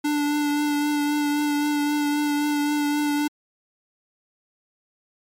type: tone with vibrato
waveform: square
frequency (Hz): 293.7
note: D4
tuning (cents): 0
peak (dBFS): -21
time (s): 0.04-3.28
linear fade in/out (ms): 10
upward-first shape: triangle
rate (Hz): 3.8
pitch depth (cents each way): 20
effects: MP3 64 kbps